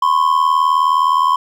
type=ring-modulated tone; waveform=triangle; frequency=1046.5 Hz; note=C6; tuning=in tune; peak=-6 dBFS; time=0.02-1.36 s; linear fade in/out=5 ms; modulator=39.8 Hz; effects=none